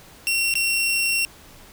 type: tone with dropouts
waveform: sawtooth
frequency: 2731 Hz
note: F7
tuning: 39 cents flat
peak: -16 dBFS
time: 0.27-1.25 s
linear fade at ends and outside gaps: 0 ms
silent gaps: 0.539-0.554 s
effects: pink hiss -47 dBFS RMS until 1.72 s